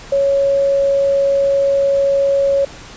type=tone; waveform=sine; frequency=554.4 Hz; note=C#5; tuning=in tune; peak=-11 dBFS; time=0.12-2.65 s; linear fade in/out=5 ms; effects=pink hiss -36 dBFS RMS until 2.96 s + resampled to 16000 Hz